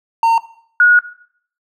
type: tone pair in turn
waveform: triangle / sine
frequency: 914 / 1450.9 Hz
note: A#5 / F#6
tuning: -34 / -34 cents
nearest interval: minor sixth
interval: 800 cents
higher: second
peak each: -7 / -6 dBFS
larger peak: second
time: 0.23-0.38 / 0.8-0.99 s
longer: second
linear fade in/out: 2 ms
effects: noise-tail reverb RT60 0.6 s tail -17 dB re dry